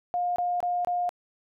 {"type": "tone bursts", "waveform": "sine", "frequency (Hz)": 710, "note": "F5", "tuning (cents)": 28, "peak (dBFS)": -24, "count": 4, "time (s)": [0.14, 1.092], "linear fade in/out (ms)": 0, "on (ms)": 220, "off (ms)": 24, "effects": []}